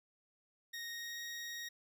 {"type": "tone with pitch glide", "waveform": "20% pulse", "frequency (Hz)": [1864.7, 1877.7], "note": ["A#6", "A#6"], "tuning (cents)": [0, 12], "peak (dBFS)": -37, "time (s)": [0.73, 1.69], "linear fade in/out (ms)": 10, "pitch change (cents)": 12, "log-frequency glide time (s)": [0.89, 1.21], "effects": []}